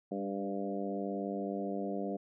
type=harmonic tone with a mistuned harmonic; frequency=99.2 Hz; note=G2; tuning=21 cents sharp; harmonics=2 / 3 / 4 / 5 / 6 / 7; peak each=-38 / -40 / -41 / -42 / -43 / -43 dBFS; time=0.11-2.17 s; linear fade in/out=10 ms; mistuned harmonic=3; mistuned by=-25 cents; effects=none

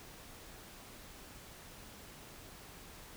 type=silence; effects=pink hiss -53 dBFS RMS until 3.16 s

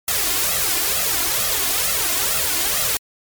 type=noise with flanger; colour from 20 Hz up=white; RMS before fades=-20 dBFS; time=0.08-2.97 s; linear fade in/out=2 ms; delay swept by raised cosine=1.5 to 2.9 ms; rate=2.2 Hz; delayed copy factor=+0.8; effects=MP3 96 kbps

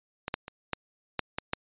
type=clicks; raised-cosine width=0.3 ms; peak=-15 / -12 / -23 / -12 / -11 / -14 / -11 dBFS; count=7; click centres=0.281 / 0.341 / 0.481 / 0.733 / 1.193 / 1.385 / 1.534 s; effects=resampled to 8000 Hz

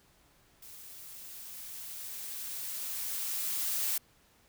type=noise with level ramp; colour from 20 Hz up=blue; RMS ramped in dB=-50 to -31 dBFS; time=0.62-3.98 s; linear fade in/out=5 ms; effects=pink hiss -65 dBFS RMS until 4.48 s

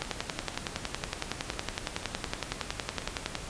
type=two click trains; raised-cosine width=0.2 ms; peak=-12 / -23 dBFS; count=37 / 7; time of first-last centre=0.02-3.353 / 0.05-3.02 s; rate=10.8 / 2.02 Hz; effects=pink hiss -41 dBFS RMS until 3.49 s + resampled to 22050 Hz

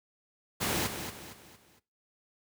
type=noise with echo; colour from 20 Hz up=pink; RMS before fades=-30 dBFS; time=0.6-0.88 s; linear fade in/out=20 ms; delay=230 ms; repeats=4; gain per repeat=-8 dB; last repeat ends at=1.8 s; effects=noise-tail reverb RT60 0.3 s tail -19 dB re dry + high-pass 80 Hz 12 dB/octave

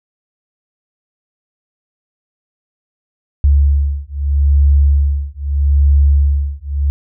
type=beating tone pair; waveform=sine; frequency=70.5 / 71.29 Hz; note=C#2 / C#2; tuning=+30 / +49 cents; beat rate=0.79 Hz; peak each=-12 dBFS; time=3.44-6.9 s; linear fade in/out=0 ms; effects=none

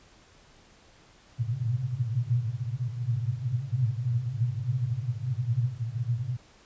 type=band-pass noise; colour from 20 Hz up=pink; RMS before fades=-29 dBFS; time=1.38-6.37 s; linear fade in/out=20 ms; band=110 to 130 Hz; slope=96 dB/octave; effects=pink hiss -57 dBFS RMS until 6.65 s + resampled to 16000 Hz

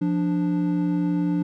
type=tone pair together; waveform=triangle; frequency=174.61 / 293.7 Hz; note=F3 / D4; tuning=0 / 0 cents; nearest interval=major sixth; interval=900 cents; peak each=-21 dBFS; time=0.01-1.43 s; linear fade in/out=10 ms; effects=none

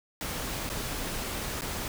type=noise with dropouts; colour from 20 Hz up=pink; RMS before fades=-34 dBFS; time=0.21-1.88 s; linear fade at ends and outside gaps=1 ms; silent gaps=0.692-0.699 / 1.61-1.619 s; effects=none

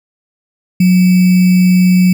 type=tone with sample-and-hold; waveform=sine; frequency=182.2 Hz; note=F#3; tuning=26 cents flat; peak=-5 dBFS; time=0.8-2.13 s; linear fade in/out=5 ms; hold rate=2450 Hz; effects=none

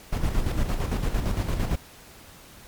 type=noise with tremolo; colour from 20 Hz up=brown; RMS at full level=-23 dBFS; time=0.12-1.76 s; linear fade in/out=10 ms; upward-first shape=square; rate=8.8 Hz; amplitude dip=50%; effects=pink hiss -48 dBFS RMS until 2.67 s + MP3 96 kbps

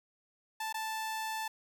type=tone with dropouts; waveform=sawtooth; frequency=880 Hz; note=A5; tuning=in tune; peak=-31 dBFS; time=0.6-1.48 s; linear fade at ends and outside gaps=5 ms; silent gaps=0.727-0.742 s; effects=none

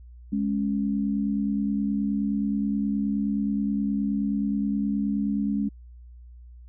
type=tone pair together; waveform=sine; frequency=207.7 / 277.2 Hz; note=G#3 / C#4; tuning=0 / 0 cents; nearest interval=perfect fourth; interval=500 cents; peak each=-24 / -28 dBFS; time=0.32-5.69 s; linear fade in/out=10 ms; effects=added 60 Hz sine -43 dBFS peak until 6.68 s

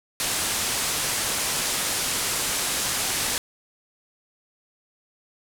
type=low-pass noise; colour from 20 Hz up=white; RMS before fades=-26 dBFS; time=0.2-3.38 s; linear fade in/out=0 ms; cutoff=11000 Hz; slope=24 dB/octave; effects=none

